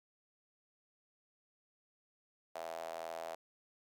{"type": "tone with high-pass filter", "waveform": "sawtooth", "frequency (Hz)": 82.41, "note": "E2", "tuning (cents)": 0, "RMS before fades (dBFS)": -44, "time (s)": [2.55, 3.35], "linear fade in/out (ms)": 5, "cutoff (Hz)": 660, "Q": 5.6, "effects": []}